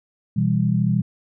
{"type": "chord", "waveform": "sine", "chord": "E minor", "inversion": "second", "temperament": "just", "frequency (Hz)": [123.61, 164.81, 197.78], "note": ["B2", "E3", "G3"], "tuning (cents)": [2, 0, 16], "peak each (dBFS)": -21, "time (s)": [0.36, 1.02], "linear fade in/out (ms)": 10, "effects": []}